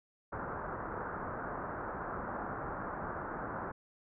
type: low-pass noise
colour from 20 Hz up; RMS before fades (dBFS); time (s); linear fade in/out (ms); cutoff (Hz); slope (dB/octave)
white; -40; 0.32-3.72; 10; 1500; 48
effects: none